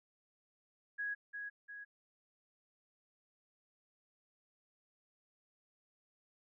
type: tone with echo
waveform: sine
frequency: 1661.2 Hz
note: G#6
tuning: in tune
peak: -36 dBFS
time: 0.98-1.15 s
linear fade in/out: 20 ms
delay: 350 ms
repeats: 2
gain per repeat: -5 dB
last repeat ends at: 1.85 s
effects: none